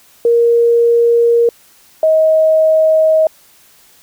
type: tone pair in turn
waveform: sine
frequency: 469.2 / 632.7 Hz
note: A#4 / D#5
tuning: +11 / +29 cents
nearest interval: perfect fourth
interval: 518 cents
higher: second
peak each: -7 dBFS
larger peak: neither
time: 0.25-1.49 / 2.03-3.27 s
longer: neither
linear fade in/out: 2 ms
effects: white hiss -47 dBFS RMS until 4.02 s